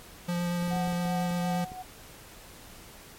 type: tone with vibrato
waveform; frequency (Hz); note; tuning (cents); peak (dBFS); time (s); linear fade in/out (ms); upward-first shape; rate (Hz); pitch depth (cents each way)
square; 174.61; F3; 0; -28; 0.28-1.65; 10; sine; 8.6; 10
type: clicks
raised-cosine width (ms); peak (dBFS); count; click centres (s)
3; -30; 9; 0.625 / 0.679 / 0.733 / 0.765 / 0.875 / 0.926 / 1.055 / 1.31 / 1.719
type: tone with tremolo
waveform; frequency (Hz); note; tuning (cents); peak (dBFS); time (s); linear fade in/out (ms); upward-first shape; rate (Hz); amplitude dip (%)
sine; 740; F#5; 0; -31; 0.7-1.83; 20; sine; 2.7; 70
effects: pink hiss -49 dBFS RMS until 3.18 s + MP3 64 kbps